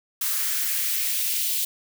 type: noise with high-pass filter sweep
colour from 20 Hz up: blue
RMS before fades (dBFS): -25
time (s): 0.21-1.65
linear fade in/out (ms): 5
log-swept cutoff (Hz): 1200 to 3200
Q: 1.7
effects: none